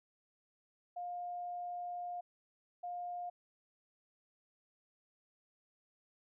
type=tone bursts at uneven times; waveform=sine; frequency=708 Hz; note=F5; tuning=23 cents sharp; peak=-39 dBFS; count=2; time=0.96-2.21 / 2.83-3.3 s; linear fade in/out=10 ms; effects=none